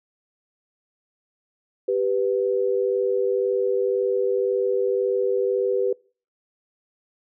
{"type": "tone pair together", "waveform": "sine", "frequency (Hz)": [392, 493.9], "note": ["G4", "B4"], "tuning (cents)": [0, 0], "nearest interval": "major third", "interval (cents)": 400, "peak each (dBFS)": [-22, -22], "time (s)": [1.88, 5.93], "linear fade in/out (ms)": 5, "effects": ["noise-tail reverb RT60 0.4 s tail -25 dB re dry"]}